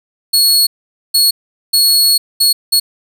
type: tone bursts at uneven times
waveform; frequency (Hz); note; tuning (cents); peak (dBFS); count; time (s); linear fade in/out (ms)
sawtooth; 4349; C#8; -34; -5; 5; 0.33-0.67 / 1.14-1.31 / 1.73-2.18 / 2.4-2.53 / 2.72-2.8; 10
effects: none